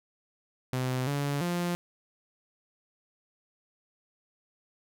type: tone with pitch steps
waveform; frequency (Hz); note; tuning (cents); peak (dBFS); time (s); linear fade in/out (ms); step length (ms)
sawtooth; 128.2 / 142.6 / 174.9; C3 / C#3 / F3; -35 / +49 / +3; -24; 0.73-1.75; 0; 340
effects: none